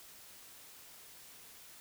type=silence; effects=white hiss -55 dBFS RMS until 1.8 s